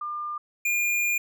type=tone pair in turn; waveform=sine / square; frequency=1200 / 2415 Hz; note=D6 / D7; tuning=+37 / +48 cents; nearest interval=octave; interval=1211 cents; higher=second; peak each=-29 / -23 dBFS; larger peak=second; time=0.01-0.38 / 0.65-1.18 s; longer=second; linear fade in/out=5 ms; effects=none